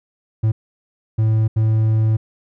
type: tone bursts at uneven times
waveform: triangle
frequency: 110 Hz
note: A2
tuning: in tune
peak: -11 dBFS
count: 3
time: 0.43-0.52 / 1.18-1.48 / 1.56-2.17 s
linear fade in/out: 10 ms
effects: none